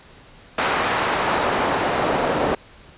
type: noise with band-pass filter sweep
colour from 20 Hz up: pink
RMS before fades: -21 dBFS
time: 0.58-2.55 s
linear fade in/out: 5 ms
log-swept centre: 1200 to 550 Hz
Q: 0.84
effects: pink hiss -47 dBFS RMS until 2.97 s + resampled to 8000 Hz